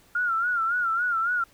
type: tone with vibrato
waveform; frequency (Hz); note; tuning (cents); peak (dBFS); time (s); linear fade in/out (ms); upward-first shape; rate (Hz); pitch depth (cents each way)
sine; 1396.9; F6; 0; -22; 0.15-1.44; 5; sine; 3.6; 97
effects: pink hiss -58 dBFS RMS until 1.53 s